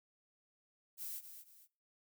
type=noise with echo; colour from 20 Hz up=violet; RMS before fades=-44 dBFS; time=0.97-1.22 s; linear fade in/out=50 ms; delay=230 ms; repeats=2; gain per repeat=-9 dB; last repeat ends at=1.68 s; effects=noise-tail reverb RT60 0.4 s tail -22 dB re dry